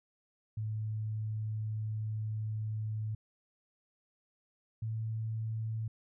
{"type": "tone pair in turn", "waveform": "sine", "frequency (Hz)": [108.4, 111], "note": ["A2", "A2"], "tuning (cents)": [-25, 16], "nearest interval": "unison", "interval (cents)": 41, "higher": "second", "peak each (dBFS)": [-33, -33], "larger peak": "neither", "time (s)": [[0.57, 3.15], [4.82, 5.88]], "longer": "first", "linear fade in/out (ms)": 5, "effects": []}